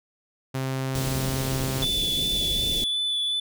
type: tone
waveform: sawtooth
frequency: 132.4 Hz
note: C3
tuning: 21 cents sharp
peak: -22 dBFS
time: 0.54-1.85 s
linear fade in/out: 10 ms
type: band-stop noise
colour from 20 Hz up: pink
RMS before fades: -31 dBFS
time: 0.95-2.84 s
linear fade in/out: 0 ms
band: 520 to 2900 Hz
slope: 24 dB/octave
type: tone with vibrato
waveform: triangle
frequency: 3473 Hz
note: A7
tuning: 23 cents flat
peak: -22 dBFS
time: 1.82-3.4 s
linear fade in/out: 5 ms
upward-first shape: sine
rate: 2.7 Hz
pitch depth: 13 cents each way
effects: none